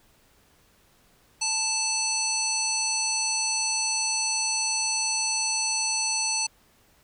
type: harmonic tone with a mistuned harmonic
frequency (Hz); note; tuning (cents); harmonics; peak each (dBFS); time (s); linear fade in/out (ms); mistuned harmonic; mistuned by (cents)
880; A5; 0; 1 / 3 / 5 / 7 / 9 / 10; -34 / -32 / -29 / -28 / -34 / -34; 1.41-6.47; 10; 7; -39
effects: pink hiss -61 dBFS RMS until 7.03 s